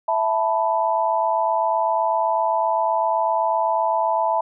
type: chord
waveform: sine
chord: E suspended fourth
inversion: none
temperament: equal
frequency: 659.3 / 880 / 987.8 Hz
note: E5 / A5 / B5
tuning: 0 / 0 / 0 cents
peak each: -22 / -21 / -23 dBFS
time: 0.08-4.41 s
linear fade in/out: 5 ms
effects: none

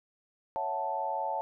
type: chord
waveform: sine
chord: F# minor seventh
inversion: second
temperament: equal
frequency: 554.4 / 659.3 / 740 / 880 Hz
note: C#5 / E5 / F#5 / A5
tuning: 0 / 0 / 0 / 0 cents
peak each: -38 / -38 / -37 / -32 dBFS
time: 0.56-1.41 s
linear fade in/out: 0 ms
effects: none

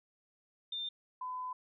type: tone pair in turn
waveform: sine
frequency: 3603 / 1009 Hz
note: A7 / B5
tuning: +40 / +37 cents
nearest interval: octave + minor seventh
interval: 2203 cents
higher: first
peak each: -36 / -37 dBFS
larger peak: first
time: 0.72-0.89 / 1.21-1.53 s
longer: second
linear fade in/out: 5 ms
effects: none

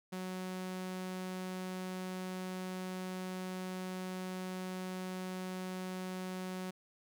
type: tone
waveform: sawtooth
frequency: 185 Hz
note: F#3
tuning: in tune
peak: -35 dBFS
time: 0.12-6.71 s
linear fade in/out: 10 ms
effects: none

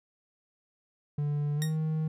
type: tone with pitch glide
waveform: triangle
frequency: 146.5 to 157.01 Hz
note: D3 to D#3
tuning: -4 to +16 cents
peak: -25 dBFS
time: 1.18-2.08 s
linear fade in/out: 5 ms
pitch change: +120 cents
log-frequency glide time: 1.56-1.65 s
type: tone with exponential decay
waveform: 10% pulse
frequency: 1864.7 Hz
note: A#6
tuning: in tune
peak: -22 dBFS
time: 1.62-1.77 s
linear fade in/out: 0 ms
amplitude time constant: 31 ms
effects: none

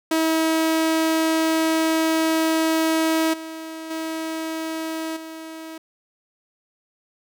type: tone with level steps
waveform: sawtooth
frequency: 321.4 Hz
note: E4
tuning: 44 cents flat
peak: -14 / -28 / -22 / -30 dBFS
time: 0.11-5.78 s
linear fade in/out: 5 ms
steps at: 3.33 / 3.9 / 5.16 s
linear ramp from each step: 10 ms
effects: none

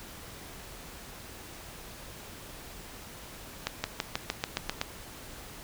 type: accelerating click train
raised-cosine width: 0.2 ms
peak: -11 dBFS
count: 9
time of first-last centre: 3.67-4.814 s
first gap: 170 ms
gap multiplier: 0.95
effects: pink hiss -46 dBFS RMS until 5.63 s

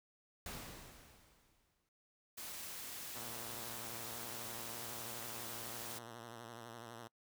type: noise with exponential decay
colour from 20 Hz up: pink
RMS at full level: -44 dBFS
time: 0.46-1.89 s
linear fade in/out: 2 ms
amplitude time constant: 310 ms
type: noise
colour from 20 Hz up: white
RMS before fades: -47 dBFS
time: 2.37-5.99 s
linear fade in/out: 10 ms
type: tone with vibrato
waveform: 5% pulse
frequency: 116.54 Hz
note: A#2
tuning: in tune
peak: -38 dBFS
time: 3.15-7.08 s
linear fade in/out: 10 ms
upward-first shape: triangle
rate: 12 Hz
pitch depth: 88 cents each way
effects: noise-tail reverb RT60 0.1 s tail -24 dB re dry

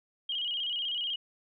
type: tone with vibrato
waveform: sine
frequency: 3061 Hz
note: G7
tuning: 42 cents flat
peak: -30 dBFS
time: 0.29-1.16 s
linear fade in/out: 5 ms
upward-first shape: square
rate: 16 Hz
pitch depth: 78 cents each way
effects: none

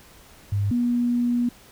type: tone pair in turn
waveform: sine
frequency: 101 / 241.3 Hz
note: G#2 / B3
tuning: -48 / -40 cents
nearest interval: octave + minor third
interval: 1508 cents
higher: second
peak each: -20 / -19 dBFS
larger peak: second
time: 0.52-0.71 / 0.71-1.49 s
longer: second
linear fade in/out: 5 ms
effects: pink hiss -50 dBFS RMS until 1.71 s

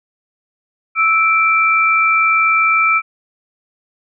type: tone pair together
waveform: sine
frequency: 1316 / 2343 Hz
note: E6 / D7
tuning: -3 / -5 cents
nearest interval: minor seventh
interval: 998 cents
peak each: -13 dBFS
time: 0.95-3.02 s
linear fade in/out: 50 ms
effects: none

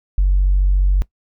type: tone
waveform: sine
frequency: 47.12 Hz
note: F#1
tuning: 32 cents sharp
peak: -10 dBFS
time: 0.18-1.02 s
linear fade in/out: 0 ms
effects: noise-tail reverb RT60 0.1 s tail -20 dB re dry + tanh soft clip ceiling -7 dBFS

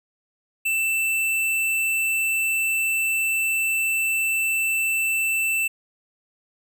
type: tone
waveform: square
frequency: 2663 Hz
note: E7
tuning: 17 cents sharp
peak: -21 dBFS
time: 0.65-5.68 s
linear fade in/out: 10 ms
effects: none

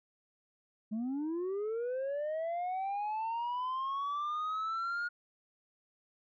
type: linear sweep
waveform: sine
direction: up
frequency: 207.7 to 1436 Hz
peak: -30 dBFS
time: 0.91-5.09 s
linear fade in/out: 20 ms
effects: tanh soft clip ceiling -32 dBFS

